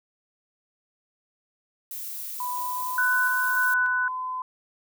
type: noise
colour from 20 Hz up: violet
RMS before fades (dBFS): -35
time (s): 1.91-3.74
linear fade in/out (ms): 2
type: tone with pitch glide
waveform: sine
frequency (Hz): 990 to 1019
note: B5 to C6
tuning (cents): +4 to -46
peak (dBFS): -28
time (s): 2.4-4.42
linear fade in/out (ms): 2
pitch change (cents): +50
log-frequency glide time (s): 2.59-3.16
type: tone with tremolo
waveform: sine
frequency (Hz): 1490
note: F#6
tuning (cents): +12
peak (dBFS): -20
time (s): 2.98-4.08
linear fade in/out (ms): 2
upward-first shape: square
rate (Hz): 1.7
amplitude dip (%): 25
effects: none